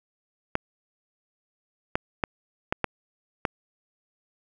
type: clicks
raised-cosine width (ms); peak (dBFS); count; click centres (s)
0.5; -8; 6; 0.554 / 1.955 / 2.238 / 2.725 / 2.843 / 3.452
effects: 8-bit